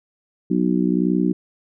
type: harmonic tone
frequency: 61.5 Hz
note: B1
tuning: 7 cents flat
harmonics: 3 / 4 / 5 / 6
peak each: -20 / -22 / -21 / -26 dBFS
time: 0.5-1.33 s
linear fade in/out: 10 ms
effects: none